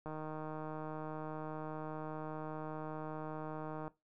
click train, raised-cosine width 1 ms, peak -30 dBFS, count 593, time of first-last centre 0.06-3.879 s, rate 155 Hz, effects noise-tail reverb RT60 0.2 s tail -18 dB re dry

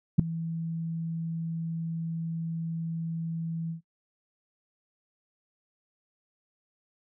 sine tone with ADSR envelope, 164.5 Hz, E3, 3 cents flat, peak -10 dBFS, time 0.18-3.81 s, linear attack 14 ms, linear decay 3 ms, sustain -20 dB, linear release 110 ms, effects noise-tail reverb RT60 0.1 s tail -20 dB re dry

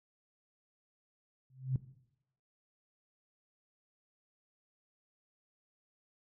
sine tone with exponential growth, 130.81 Hz, C3, in tune, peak -25 dBFS, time 1.5-1.76 s, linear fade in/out 2 ms, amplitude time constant 56 ms, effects noise-tail reverb RT60 0.8 s tail -17 dB re dry

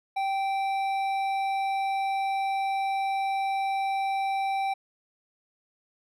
sine tone with hard clipping, 780 Hz, G5, 9 cents flat, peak -27 dBFS, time 0.16-4.74 s, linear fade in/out 10 ms, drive 9 dB, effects none

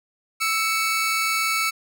sawtooth tone pair together, 1318.5 / 2236 Hz, E6 / C#7, 0 / +14 cents, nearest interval major sixth, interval 914 cents, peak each -20 dBFS, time 0.4-1.71 s, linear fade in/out 20 ms, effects none

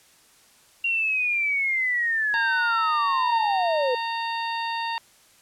sine linear sweep, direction down, 2769 to 479.6 Hz, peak -21 dBFS, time 0.84-3.95 s, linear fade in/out 5 ms
harmonic tone, 920 Hz, A#5, 23 cents flat, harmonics 1 / 2 / 3 / 4 / 5, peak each -27 / -34 / -35 / -37 / -39 dBFS, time 2.34-4.98 s, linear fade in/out 0 ms
effects white hiss -56 dBFS RMS until 5.41 s + low-pass 11000 Hz 12 dB/octave

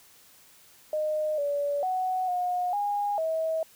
sine tone with pitch steps, 614 / 574 / 743 / 720 / 818 / 643 Hz, D#5 / D5 / F#5 / F#5 / G#5 / E5, -23 / -40 / +7 / -47 / -26 / -43 cents, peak -25 dBFS, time 0.93-3.63 s, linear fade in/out 2 ms, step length 450 ms, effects white hiss -56 dBFS RMS until 3.75 s

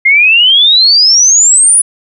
sine exponential sweep, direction up, 2093 to 10030 Hz, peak -3 dBFS, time 0.05-1.82 s, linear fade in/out 10 ms, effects none

